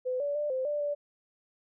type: tone with pitch steps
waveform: sine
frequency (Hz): 507 / 575 / 592 / 519 / 589 / 582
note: B4 / D5 / D5 / C5 / D5 / D5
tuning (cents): +45 / -37 / +14 / -14 / +5 / -16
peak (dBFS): -28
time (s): 0.05-0.95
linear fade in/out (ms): 20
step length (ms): 150
effects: none